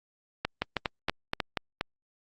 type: two click trains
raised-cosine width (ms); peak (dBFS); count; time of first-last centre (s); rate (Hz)
0.3; -11 / -11; 4 / 6; 0.45-1.402 / 0.62-1.81; 3.15 / 4.2
effects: Opus 48 kbps